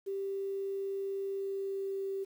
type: tone with pitch glide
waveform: sine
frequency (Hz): 392 to 389.5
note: G4 to G4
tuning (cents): 0 to -11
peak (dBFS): -33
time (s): 0.06-2.25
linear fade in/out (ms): 20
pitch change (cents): -11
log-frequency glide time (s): 1.39-2.12
effects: 10-bit